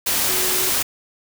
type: tone in noise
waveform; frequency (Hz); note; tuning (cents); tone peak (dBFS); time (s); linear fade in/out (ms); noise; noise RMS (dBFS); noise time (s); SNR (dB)
sine; 370; F#4; 0; -29; 0.28-0.7; 10; white; -20; 0.06-0.83; -12
effects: none